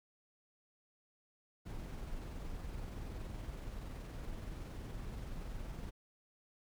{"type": "noise with amplitude modulation", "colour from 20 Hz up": "brown", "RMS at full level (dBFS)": -43, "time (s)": [1.65, 5.91], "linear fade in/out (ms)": 20, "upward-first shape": "sine", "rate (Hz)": 21.3, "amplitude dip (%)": 25, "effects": []}